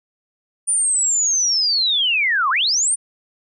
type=linear two-way sweep; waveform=sine; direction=down then up; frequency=9397 to 1007 to 9397 Hz; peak=-15 dBFS; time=0.67-2.96 s; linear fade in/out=20 ms; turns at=2.5 s; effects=none